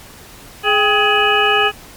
harmonic tone with a mistuned harmonic, 419.7 Hz, G#4, 18 cents sharp, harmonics 1 / 2 / 3 / 4 / 6 / 7, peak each -18 / -18 / -18 / -18 / -18 / -18 dBFS, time 0.63-1.72 s, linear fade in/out 50 ms, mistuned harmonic 2, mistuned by -90 cents, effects pink hiss -39 dBFS RMS until 1.96 s + MP3 96 kbps

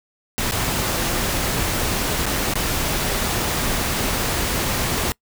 pink noise with dropouts, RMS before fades -22 dBFS, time 0.38-5.12 s, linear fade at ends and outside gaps 0 ms, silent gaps 0.511-0.521 / 2.257-2.264 / 2.537-2.555 s, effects noise-tail reverb RT60 0.1 s tail -25 dB re dry

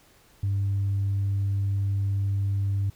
sine tone, 99 Hz, G2, 18 cents sharp, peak -21 dBFS, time 0.43-2.9 s, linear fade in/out 5 ms, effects tanh soft clip ceiling -20 dBFS + pink hiss -58 dBFS RMS until 2.95 s

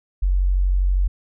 sine tone, 46.25 Hz, F#1, in tune, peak -15 dBFS, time 0.22-1.08 s, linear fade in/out 10 ms, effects none

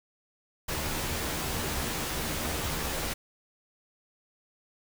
pink noise with comb filter, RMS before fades -32 dBFS, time 0.68-3.14 s, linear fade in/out 10 ms, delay 13 ms, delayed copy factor +0.5, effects none

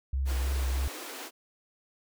sine tone with vibrato, 65.9 Hz, C2, 13 cents sharp, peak -26 dBFS, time 0.13-0.88 s, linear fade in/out 5 ms, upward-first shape triangle, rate 3.1 Hz, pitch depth 50 cents each way
pink high-pass noise, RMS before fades -41 dBFS, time 0.25-1.31 s, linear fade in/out 50 ms, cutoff 260 Hz, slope 96 dB/octave
effects none

